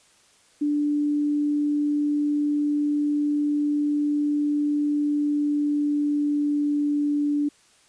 sine tone with pitch glide, 293.7 to 291.7 Hz, D4 to D4, 0 to -12 cents, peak -20 dBFS, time 0.61-7.49 s, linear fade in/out 10 ms, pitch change -12 cents, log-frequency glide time 4.83-7.29 s, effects white hiss -58 dBFS RMS until 7.88 s + resampled to 22050 Hz

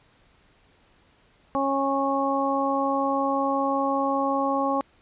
harmonic tone, 274.5 Hz, C#4, 17 cents flat, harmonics 1 / 2 / 3 / 4, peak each -27 / -27 / -27 / -27 dBFS, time 1.55-4.81 s, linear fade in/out 0 ms, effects pink hiss -60 dBFS RMS until 5.01 s + resampled to 8000 Hz

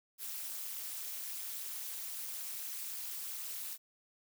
blue noise with amplitude modulation, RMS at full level -38 dBFS, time 0.18-3.78 s, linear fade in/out 50 ms, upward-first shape sine, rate 219 Hz, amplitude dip 95%, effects none

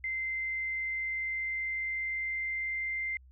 sine tone with pitch glide, 2078 to 2090 Hz, C7 to C7, -12 to -2 cents, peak -31 dBFS, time 0.04-3.17 s, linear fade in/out 2 ms, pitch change +10 cents, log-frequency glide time 0.85-3.02 s, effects added 64 Hz sine -53 dBFS peak until 3.31 s

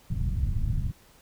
pink low-pass noise, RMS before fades -27 dBFS, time 0.1-0.92 s, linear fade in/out 2 ms, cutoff 150 Hz, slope 24 dB/octave, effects pink hiss -57 dBFS RMS until 1.21 s

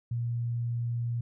sine tone, 118.5 Hz, A#2, 29 cents sharp, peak -28 dBFS, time 0.11-1.21 s, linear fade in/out 5 ms, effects none

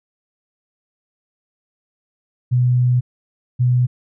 sine tone pair in turn, 124.3 / 124.3 Hz, B2 / B2, +12 / +12 cents, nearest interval unison, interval 0 cents, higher neither, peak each -12 dBFS, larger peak neither, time 2.51-3.01 / 3.59-3.87 s, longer first, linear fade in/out 20 ms, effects none

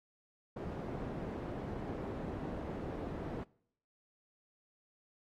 white low-pass noise, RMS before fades -41 dBFS, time 0.56-3.44 s, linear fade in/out 10 ms, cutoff 440 Hz, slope 12 dB/octave, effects noise-tail reverb RT60 0.7 s tail -24 dB re dry + AAC 48 kbps

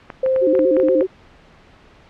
clicks, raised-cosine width 0.5 ms, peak -15 dBFS, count 9, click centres 0.102 / 0.262 / 0.362 / 0.552 / 0.592 / 0.767 / 0.8 / 0.885 / 1.009 s
sine tone, 523.3 Hz, C5, in tune, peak -14 dBFS, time 0.23-1.03 s, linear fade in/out 5 ms
sine tone with vibrato, 340 Hz, F4, 46 cents flat, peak -16 dBFS, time 0.41-1.07 s, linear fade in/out 20 ms, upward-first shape square, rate 8.3 Hz, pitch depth 170 cents each way
effects pink hiss -48 dBFS RMS until 2.09 s + low-pass 3000 Hz 12 dB/octave

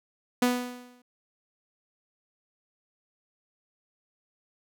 sawtooth tone with exponential decay, 246.9 Hz, B3, in tune, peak -15 dBFS, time 0.42-1.02 s, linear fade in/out 5 ms, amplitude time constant 130 ms, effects none

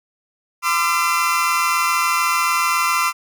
30% pulse tone cluster, 1022 / 1189 / 1356 Hz, C6 / D6 / E6, -41 / +21 / +49 cents, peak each -18 dBFS, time 0.62-3.13 s, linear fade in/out 50 ms, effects none

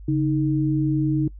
sine tone pair together, 140.19 / 311.1 Hz, C#3 / D#4, +20 / 0 cents, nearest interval octave + major second, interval 1380 cents, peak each -21 dBFS, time 0.08-1.28 s, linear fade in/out 5 ms, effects noise-tail reverb RT60 0.1 s tail -23 dB re dry + added 50 Hz sine -37 dBFS peak until 1.39 s

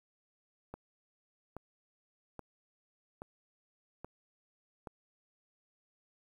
click train, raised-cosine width 1 ms, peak -29 dBFS, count 6, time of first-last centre 0.74-4.872 s, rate 1.21 Hz, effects 10-bit

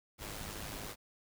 pink noise with amplitude modulation, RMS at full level -41 dBFS, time 0.18-0.96 s, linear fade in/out 50 ms, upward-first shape sine, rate 104 Hz, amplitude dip 55%, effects none

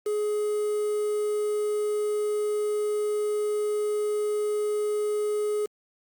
triangle tone with quantisation, 420 Hz, G#4, 19 cents sharp, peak -22 dBFS, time 0.06-5.66 s, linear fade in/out 5 ms, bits 7, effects Opus 48 kbps

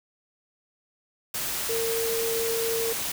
sine tone in noise, 456.7 Hz, A#4, 36 cents flat, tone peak -26 dBFS, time 1.69-2.93 s, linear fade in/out 5 ms, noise white, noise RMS -30 dBFS, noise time 1.34-3.12 s, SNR +1 dB, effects none

